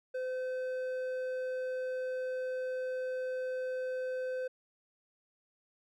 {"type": "tone with hard clipping", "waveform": "sine", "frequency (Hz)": 512, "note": "C5", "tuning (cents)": -38, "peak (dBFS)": -35, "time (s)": [0.14, 4.48], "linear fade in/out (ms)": 10, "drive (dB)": 6, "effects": []}